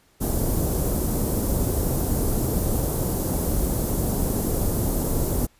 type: band-stop noise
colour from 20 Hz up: pink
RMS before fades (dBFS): -23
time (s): 0.2-5.47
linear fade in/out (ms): 20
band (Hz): 510 to 12000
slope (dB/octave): 12
effects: pink hiss -60 dBFS RMS until 5.59 s + resampled to 32000 Hz